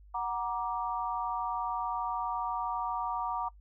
sine chord, Gb augmented, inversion none, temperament equal with one note detuned, 740 / 942.6 / 1174.7 Hz, Gb5 / Bb5 / D6, 0 / +19 / 0 cents, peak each -36 / -33 / -36 dBFS, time 0.14-3.49 s, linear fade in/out 10 ms, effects noise-tail reverb RT60 0.1 s tail -21 dB re dry + added 50 Hz sine -52 dBFS peak until 3.6 s

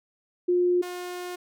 sine / sawtooth tone pair in turn, 356 / 357.8 Hz, F4 / F4, +33 / +42 cents, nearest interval unison, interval 9 cents, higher second, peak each -19 / -29 dBFS, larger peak first, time 0.48-0.82 / 0.82-1.36 s, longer second, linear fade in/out 10 ms, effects none

